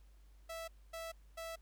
sawtooth tone bursts, 658 Hz, E5, 3 cents flat, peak -39 dBFS, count 3, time 0.49-1.56 s, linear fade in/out 10 ms, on 190 ms, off 250 ms, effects added 50 Hz sine -58 dBFS peak until 1.61 s + pink hiss -74 dBFS RMS until 1.61 s

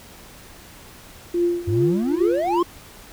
sine tone with tremolo, 347.2 Hz, F4, 10 cents flat, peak -15 dBFS, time 1.34-2.63 s, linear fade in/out 5 ms, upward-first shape triangle, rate 2.5 Hz, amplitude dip 90%
triangle exponential sweep, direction up, 92.5 to 1108 Hz, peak -18 dBFS, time 1.67-2.63 s, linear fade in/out 10 ms
effects pink hiss -44 dBFS RMS until 3.12 s

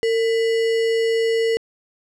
sine tone with sample-and-hold, 454 Hz, A#4, 46 cents flat, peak -16 dBFS, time 0.03-1.57 s, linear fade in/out 0 ms, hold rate 2450 Hz, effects low-pass 6000 Hz 12 dB/octave

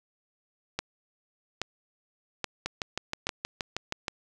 two click trains, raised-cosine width 0.2 ms, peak -12 / -13 dBFS, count 4 / 10, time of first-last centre 0.79-3.269 / 2.66-4.082 s, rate 1.21 / 6.33 Hz, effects none

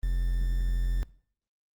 triangle tone with quantisation, 43.65 Hz, F1, in tune, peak -22 dBFS, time 0.03-1.03 s, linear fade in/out 0 ms, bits 8, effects noise-tail reverb RT60 0.6 s tail -23 dB re dry + Opus 24 kbps

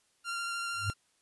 sawtooth tone with vibrato, 1385 Hz, F6, 15 cents flat, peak -30 dBFS, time 0.24-0.94 s, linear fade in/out 50 ms, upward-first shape sine, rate 13 Hz, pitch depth 11 cents each way
sine tone with exponential growth, 100.9 Hz, G#2, 49 cents flat, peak -26 dBFS, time 0.73-0.9 s, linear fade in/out 0 ms, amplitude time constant 35 ms
effects white hiss -71 dBFS RMS until 1.21 s + resampled to 24000 Hz

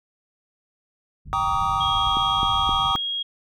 pink low-pass noise, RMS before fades -34 dBFS, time 1.25-2.92 s, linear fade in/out 10 ms, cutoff 150 Hz, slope 24 dB/octave
triangle chord, Eb major seventh, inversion first, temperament equal with one note detuned, 784 / 932.3 / 1146.5 / 1244.5 Hz, G5 / Bb5 / D6 / Eb6, 0 / 0 / -42 / 0 cents, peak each -25 / -26 / -24 / -22 dBFS, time 1.33-2.96 s, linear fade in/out 0 ms
sine tone, 3277 Hz, G#7, 24 cents flat, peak -24 dBFS, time 1.8-3.23 s, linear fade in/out 10 ms
click train, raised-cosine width 3 ms, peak -17 dBFS, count 4, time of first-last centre 2.17-2.953 s, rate 3.83 Hz
effects none

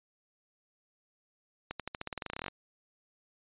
accelerating click train, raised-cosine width 0.3 ms, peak -20 dBFS, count 18, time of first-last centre 1.71-2.482 s, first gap 87 ms, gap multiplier 0.91, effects resampled to 8000 Hz

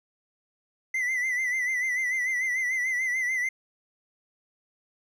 triangle tone with vibrato, 2022 Hz, B6, 40 cents sharp, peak -23 dBFS, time 0.94-3.49 s, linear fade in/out 5 ms, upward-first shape sine, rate 6.8 Hz, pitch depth 66 cents each way, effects none

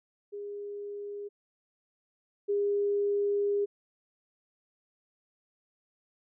sine tone pair in turn, 408.2 / 406.2 Hz, G#4 / G#4, -30 / -38 cents, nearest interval unison, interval 8 cents, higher first, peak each -36 / -25 dBFS, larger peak second, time 0.32-1.29 / 2.48-3.66 s, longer second, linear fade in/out 20 ms, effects none

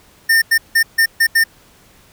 square tone bursts at uneven times, 1811 Hz, A6, 49 cents sharp, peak -10 dBFS, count 6, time 0.29-0.42 / 0.51-0.58 / 0.75-0.83 / 0.98-1.06 / 1.2-1.27 / 1.35-1.44 s, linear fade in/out 10 ms, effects pink hiss -49 dBFS RMS until 2.12 s

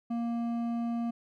sine tone with hard clipping, 234.2 Hz, A#3, 8 cents sharp, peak -31 dBFS, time 0.1-1.11 s, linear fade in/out 10 ms, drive 8 dB, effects none

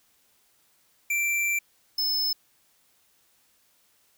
square tone pair in turn, 2349 / 5225 Hz, D7 / E8, 0 / -16 cents, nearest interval octave + major second, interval 1384 cents, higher second, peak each -24 dBFS, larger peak neither, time 1.1-1.59 / 1.98-2.33 s, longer first, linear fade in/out 5 ms, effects white hiss -65 dBFS RMS until 4.17 s

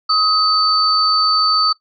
sine tone pair together, 1262 / 4547 Hz, D#6 / C#8, +24 / +43 cents, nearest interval octave + minor seventh, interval 2219 cents, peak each -15 dBFS, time 0.09-1.73 s, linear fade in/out 10 ms, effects noise-tail reverb RT60 0.1 s tail -19 dB re dry

